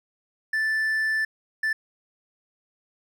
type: tone bursts at uneven times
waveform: triangle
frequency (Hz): 1760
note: A6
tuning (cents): 0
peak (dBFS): -20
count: 2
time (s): 0.53-1.25 / 1.63-1.73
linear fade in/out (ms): 5
effects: none